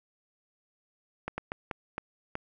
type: slowing click train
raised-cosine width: 0.5 ms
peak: -18 dBFS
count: 6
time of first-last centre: 1.28-2.354 s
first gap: 100 ms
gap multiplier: 1.39
effects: none